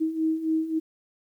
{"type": "beating tone pair", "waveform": "sine", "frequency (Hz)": [316.2, 319.9], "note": ["D#4", "D#4"], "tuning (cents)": [28, 48], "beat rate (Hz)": 3.7, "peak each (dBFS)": [-29, -24], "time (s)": [0, 0.8], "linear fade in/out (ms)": 20, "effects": ["10-bit"]}